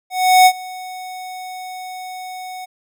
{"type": "tone with ADSR envelope", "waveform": "square", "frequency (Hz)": 740, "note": "F#5", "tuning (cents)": 0, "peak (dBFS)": -6, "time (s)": [0.1, 2.66], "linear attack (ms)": 360, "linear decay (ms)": 62, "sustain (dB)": -23, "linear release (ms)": 19, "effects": []}